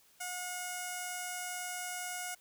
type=tone with notch filter; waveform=5% pulse; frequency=722 Hz; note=F#5; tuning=43 cents flat; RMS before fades=-40 dBFS; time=0.2-2.35 s; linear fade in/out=10 ms; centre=4000 Hz; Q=0.88; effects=white hiss -65 dBFS RMS until 2.4 s